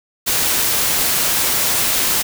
white noise, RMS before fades -17 dBFS, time 0.26-2.23 s, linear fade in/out 20 ms, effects none

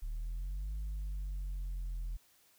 sine exponential two-way sweep, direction up then down, 36.27 to 51.91 to 41.23 Hz, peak -33 dBFS, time 0.02-2.17 s, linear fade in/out 10 ms, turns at 0.74 s, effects tanh soft clip ceiling -35 dBFS + white hiss -67 dBFS RMS until 2.58 s

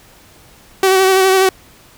sawtooth tone with vibrato, 380 Hz, F#4, 46 cents sharp, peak -5 dBFS, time 0.83-1.49 s, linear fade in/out 2 ms, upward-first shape sine, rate 12 Hz, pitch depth 27 cents each way, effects pink hiss -45 dBFS RMS until 1.97 s

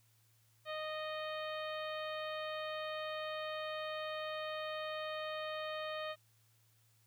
harmonic tone, 619 Hz, D#5, 9 cents flat, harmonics 1 / 2 / 3 / 4 / 5 / 6 / 7, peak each -41 / -45 / -48 / -51 / -50 / -53 / -58 dBFS, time 0.65-6.16 s, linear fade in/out 50 ms, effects added 112 Hz sine -70 dBFS peak until 7.06 s + white hiss -73 dBFS RMS until 7.06 s

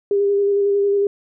sine tone with vibrato, 402 Hz, G4, 44 cents sharp, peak -14 dBFS, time 0.11-1.07 s, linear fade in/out 2 ms, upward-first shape square, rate 11 Hz, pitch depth 14 cents each way, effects none

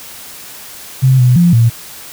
sine tone with pitch steps, 131.1 / 124.9 / 173.6 / 116.2 Hz, C3 / B2 / F3 / A#2, +4 / +20 / -10 / -5 cents, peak -5 dBFS, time 1.02-1.7 s, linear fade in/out 20 ms, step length 170 ms, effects white hiss -32 dBFS RMS until 2.12 s

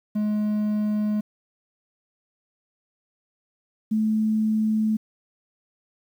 triangle / sine tone pair in turn, 211 / 217.2 Hz, G#3 / A3, +28 / -22 cents, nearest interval minor second, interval 50 cents, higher second, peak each -19 dBFS, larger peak neither, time 0.15-1.21 / 3.91-4.97 s, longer neither, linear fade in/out 10 ms, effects 9-bit

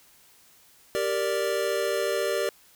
square chord, G minor, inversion none, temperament equal, 392 / 466.2 / 587.3 Hz, G4 / Bb4 / D5, 0 / 0 / 0 cents, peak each -30 / -30 / -29 dBFS, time 0.95-2.49 s, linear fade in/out 0 ms, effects white hiss -57 dBFS RMS until 2.75 s

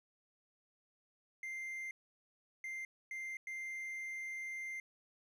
triangle tone bursts at uneven times, 2093 Hz, C7, in tune, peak -39 dBFS, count 4, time 1.43-1.91 / 2.64-2.85 / 3.11-3.37 / 3.47-4.8 s, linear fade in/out 2 ms, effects none

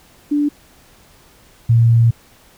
sine tone pair in turn, 292.3 / 116 Hz, D4 / A#2, -8 / -8 cents, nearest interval octave + major third, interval 1600 cents, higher first, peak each -13 / -8 dBFS, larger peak second, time 0.31-0.49 / 1.69-2.11 s, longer second, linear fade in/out 10 ms, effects pink hiss -49 dBFS RMS until 2.57 s

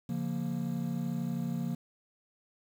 triangle chord, Bb minor, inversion first, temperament equal with one note detuned, 141.75 / 174.61 / 233.1 Hz, Db3 / F3 / Bb3, +39 / 0 / 0 cents, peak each -35 / -33 / -33 dBFS, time 0.09-1.75 s, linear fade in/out 5 ms, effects 9-bit

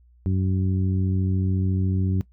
harmonic tone, 94 Hz, F#2, 28 cents sharp, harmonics 1 / 2 / 3 / 4, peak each -21 / -26 / -32 / -37 dBFS, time 0.26-2.21 s, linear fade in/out 0 ms, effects noise-tail reverb RT60 0.1 s tail -19 dB re dry + added 60 Hz sine -52 dBFS peak until 2.32 s

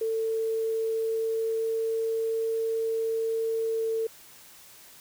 sine tone with pitch glide, 447 to 450.1 Hz, A4 to A4, +27 to +39 cents, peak -25 dBFS, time 0.01-4.07 s, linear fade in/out 5 ms, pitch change +12 cents, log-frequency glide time 0.57-2.05 s, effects white hiss -51 dBFS RMS until 5 s

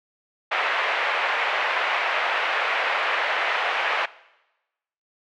white band-pass noise, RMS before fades -24 dBFS, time 0.51-4.06 s, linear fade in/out 10 ms, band 540 to 2500 Hz, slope 24 dB/octave, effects noise-tail reverb RT60 1.0 s tail -20 dB re dry

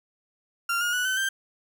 35% pulse tone with pitch steps, 1385 / 1429.7 / 1475.9 / 1523.5 / 1572.7 Hz, F6 / F6 / F#6 / G6 / G6, -15 / +40 / -5 / -50 / +5 cents, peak -22 dBFS, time 0.69-1.29 s, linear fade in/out 5 ms, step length 120 ms, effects none

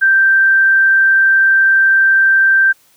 sine tone, 1568 Hz, G6, in tune, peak -7 dBFS, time 0.01-2.73 s, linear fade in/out 20 ms, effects white hiss -52 dBFS RMS until 2.96 s

